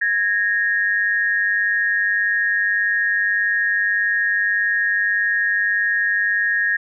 sine tone pair together, 1655 / 1853.3 Hz, G#6 / A#6, -6 / -11 cents, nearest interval major second, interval 195 cents, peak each -19 / -19 dBFS, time 0.01-6.77 s, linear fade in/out 10 ms, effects none

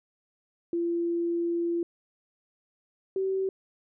sine tone pair in turn, 341.1 / 382.9 Hz, F4 / G4, -41 / -41 cents, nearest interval major second, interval 200 cents, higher second, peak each -25 dBFS, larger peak neither, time 0.73-1.83 / 3.16-3.49 s, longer first, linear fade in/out 2 ms, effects none

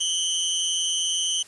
25% pulse tone pair together, 2973 / 3144 Hz, F#7 / G7, +8 / +4 cents, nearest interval minor second, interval 96 cents, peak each -22 dBFS, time 0-1.43 s, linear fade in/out 10 ms, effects white hiss -49 dBFS RMS until 1.47 s + resampled to 24000 Hz

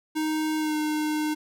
square tone with pitch glide, 311.1 to 305.2 Hz, D#4 to D#4, 0 to -33 cents, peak -25 dBFS, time 0.15-1.35 s, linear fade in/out 20 ms, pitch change -33 cents, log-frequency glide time 0.58-0.75 s, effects none

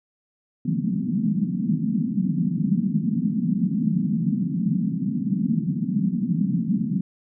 pink band-pass noise, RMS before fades -23 dBFS, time 0.65-7.01 s, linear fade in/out 5 ms, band 160 to 240 Hz, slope 48 dB/octave, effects none

